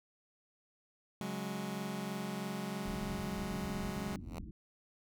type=chord; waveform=sawtooth; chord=C# suspended fourth; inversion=none; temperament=just; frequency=138.59 / 184.79 / 207.9 Hz; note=C#3 / F#3 / G#3; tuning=0 / -2 / +2 cents; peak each=-42 / -37 / -36 dBFS; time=1.21-4.16 s; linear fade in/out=0 ms
type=low-pass noise; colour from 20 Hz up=pink; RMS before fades=-45 dBFS; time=2.85-4.51 s; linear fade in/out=5 ms; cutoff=310 Hz; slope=48 dB/octave
type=tone with exponential growth; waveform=5% pulse; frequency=83.6 Hz; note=E2; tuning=25 cents sharp; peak=-30 dBFS; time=4.19-4.39 s; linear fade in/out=5 ms; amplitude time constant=43 ms
effects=none